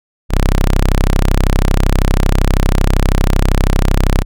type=tone; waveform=sawtooth; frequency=32.7 Hz; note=C1; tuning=in tune; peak=-5 dBFS; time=0.29-4.25 s; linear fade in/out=50 ms; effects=none